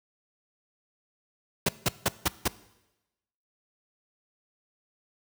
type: noise bursts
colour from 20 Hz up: pink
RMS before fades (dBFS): -23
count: 5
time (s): 1.66-2.48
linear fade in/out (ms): 5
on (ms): 28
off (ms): 170
effects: noise-tail reverb RT60 1.0 s tail -19 dB re dry + high-pass 80 Hz 12 dB/octave